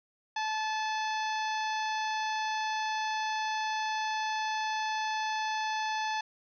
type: harmonic tone with a mistuned harmonic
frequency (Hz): 868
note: A5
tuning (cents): -24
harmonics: 1 / 2 / 3 / 4 / 5 / 6 / 7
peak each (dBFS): -31 / -37 / -41 / -43 / -45 / -47 / -48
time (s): 0.36-6.21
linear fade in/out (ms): 5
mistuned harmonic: 6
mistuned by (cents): -43
effects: none